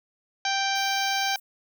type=harmonic tone; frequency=784 Hz; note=G5; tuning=in tune; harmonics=1 / 2 / 3 / 4 / 5 / 6 / 7 / 8; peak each=-27 / -30 / -32 / -33 / -34 / -35 / -35 / -36 dBFS; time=0.45-1.36 s; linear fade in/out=2 ms
type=high-pass noise; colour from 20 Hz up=white; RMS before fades=-45 dBFS; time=0.75-1.4 s; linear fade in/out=10 ms; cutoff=9700 Hz; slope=24 dB/octave
effects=none

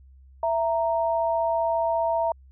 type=tone pair together; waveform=sine; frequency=664 / 929.1 Hz; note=E5 / A#5; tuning=+12 / -6 cents; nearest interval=tritone; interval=582 cents; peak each=-23 / -25 dBFS; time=0.43-2.32 s; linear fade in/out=2 ms; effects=added 66 Hz sine -48 dBFS peak until 2.51 s

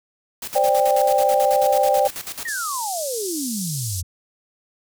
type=noise with tremolo; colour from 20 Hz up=white; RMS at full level=-30 dBFS; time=0.42-2.49 s; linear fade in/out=5 ms; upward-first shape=square; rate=9.2 Hz; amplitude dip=75%
type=chord; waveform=sine; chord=C suspended second; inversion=none; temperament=equal with one note detuned; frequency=523.3 / 587.3 / 791.7 Hz; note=C5 / D5 / G5; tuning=0 / 0 / +17 cents; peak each=-20 / -19 / -18 dBFS; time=0.55-2.08 s; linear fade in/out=10 ms
type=exponential sweep; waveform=sine; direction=down; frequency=1922 to 82.41 Hz; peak=-25 dBFS; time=2.45-4.03 s; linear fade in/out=5 ms
type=band-pass noise; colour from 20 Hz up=white; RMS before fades=-30 dBFS; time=2.47-4.02 s; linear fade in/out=20 ms; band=4900 to 11000 Hz; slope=24 dB/octave
effects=none

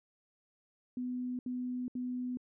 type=tone bursts; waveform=sine; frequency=249.6 Hz; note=B3; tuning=19 cents sharp; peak=-34 dBFS; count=3; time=0.97-2.372 s; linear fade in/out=2 ms; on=420 ms; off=71 ms; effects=none

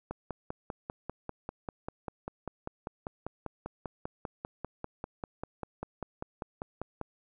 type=click train; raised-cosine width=1 ms; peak=-22 dBFS; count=36; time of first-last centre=0.11-7.013 s; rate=5.07 Hz; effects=none

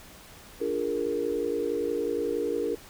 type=chord; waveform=sine; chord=Bb dominant seventh; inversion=first; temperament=equal; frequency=293.7 / 349.2 / 415.3 / 466.2 Hz; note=D4 / F4 / Ab4 / Bb4; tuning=0 / 0 / 0 / 0 cents; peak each=-34 / -34 / -31 / -29 dBFS; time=0.6-2.76 s; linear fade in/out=20 ms; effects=pink hiss -49 dBFS RMS until 2.89 s

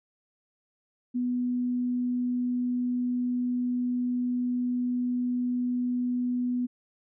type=tone; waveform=sine; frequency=246.9 Hz; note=B3; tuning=in tune; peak=-25 dBFS; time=1.14-6.67 s; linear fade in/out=20 ms; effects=none

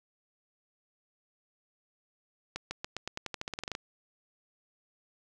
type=accelerating click train; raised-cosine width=0.2 ms; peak=-18 dBFS; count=16; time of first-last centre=2.56-3.751 s; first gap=150 ms; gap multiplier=0.9; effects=none

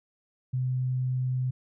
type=tone; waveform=sine; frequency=127.9 Hz; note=C3; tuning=39 cents flat; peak=-25 dBFS; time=0.53-1.51 s; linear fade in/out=10 ms; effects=none

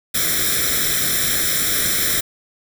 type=noise with comb filter; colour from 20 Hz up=white; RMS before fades=-19 dBFS; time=0.14-2.21 s; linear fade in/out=10 ms; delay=0.54 ms; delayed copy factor=+1; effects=none

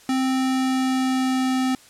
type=tone with pitch glide; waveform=square; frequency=261.6 to 259 Hz; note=C4 to C4; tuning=0 to -17 cents; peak=-20 dBFS; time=0.09-1.75 s; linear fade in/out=2 ms; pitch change=-17 cents; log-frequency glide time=0.26-1.61 s; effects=white hiss -50 dBFS RMS until 1.89 s + low-pass 10000 Hz 12 dB/octave

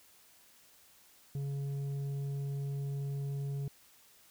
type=tone with tanh clipping; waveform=sine; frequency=139.6 Hz; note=C#3; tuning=13 cents sharp; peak=-35 dBFS; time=1.35-3.68 s; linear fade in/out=2 ms; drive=6 dB; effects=white hiss -62 dBFS RMS until 4.3 s

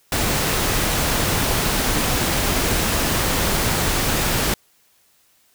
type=noise; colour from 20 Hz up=pink; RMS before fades=-20 dBFS; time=0.12-4.54 s; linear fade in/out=2 ms; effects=white hiss -59 dBFS RMS until 5.54 s

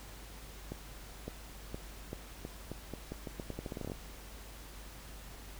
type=accelerating click train; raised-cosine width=2 ms; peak=-26 dBFS; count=20; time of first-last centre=0.72-3.919 s; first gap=560 ms; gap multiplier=0.83; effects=added 50 Hz sine -49 dBFS peak until 5.59 s + pink hiss -52 dBFS RMS until 5.59 s

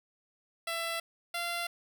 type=tone pair in turn; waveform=10% pulse; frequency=668 / 689.6 Hz; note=E5 / F5; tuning=+23 / -22 cents; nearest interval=minor second; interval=55 cents; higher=second; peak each=-24 dBFS; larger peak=neither; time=0.67-1 / 1.34-1.67 s; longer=neither; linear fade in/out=5 ms; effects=none

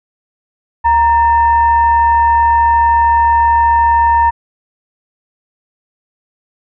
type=tone with frequency modulation; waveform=sine; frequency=932.3 Hz; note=A#5; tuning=in tune; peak=-7 dBFS; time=0.84-4.31 s; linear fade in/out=20 ms; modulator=861 Hz; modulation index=0.41; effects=none

